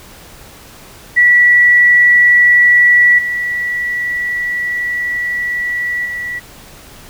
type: tone with level steps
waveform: sine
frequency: 1948 Hz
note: B6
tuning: 24 cents flat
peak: -5 / -15 / -19 dBFS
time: 1.16-6.4 s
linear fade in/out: 20 ms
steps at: 3.18 / 6.05 s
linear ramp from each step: 10 ms
effects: pink hiss -38 dBFS RMS until 7.09 s